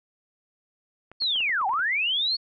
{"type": "clicks", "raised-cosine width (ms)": 0.5, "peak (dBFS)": -30, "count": 9, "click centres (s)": [1.116, 1.222, 1.359, 1.406, 1.494, 1.614, 1.693, 1.736, 1.793]}
{"type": "linear two-way sweep", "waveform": "sine", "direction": "down then up", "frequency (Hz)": [4435, 732, 4435], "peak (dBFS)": -22, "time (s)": [1.2, 2.37], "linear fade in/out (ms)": 20, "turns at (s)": 1.67}
{"effects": []}